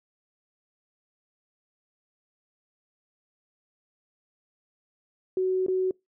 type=tone with dropouts; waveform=sine; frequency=373.2 Hz; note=F#4; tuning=15 cents sharp; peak=-22 dBFS; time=5.37-5.91 s; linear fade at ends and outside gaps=2 ms; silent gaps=5.664-5.682 s; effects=noise-tail reverb RT60 0.2 s tail -26 dB re dry